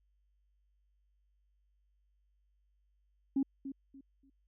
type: tone with echo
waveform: sine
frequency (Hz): 272.2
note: C#4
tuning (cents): -31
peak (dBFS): -26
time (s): 3.36-3.43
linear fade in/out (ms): 5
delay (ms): 290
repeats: 3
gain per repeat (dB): -12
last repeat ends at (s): 4.3
effects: tanh soft clip ceiling -23 dBFS + added 50 Hz sine -70 dBFS peak until 4.47 s